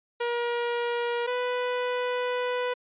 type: tone pair in turn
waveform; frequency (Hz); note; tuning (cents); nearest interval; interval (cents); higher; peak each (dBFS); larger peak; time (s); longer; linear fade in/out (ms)
sawtooth; 476.3 / 495.3; A#4 / B4; +37 / +5; minor second; 68; second; -22; neither; 0.2-1.27 / 1.27-2.74; second; 10
effects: resampled to 8000 Hz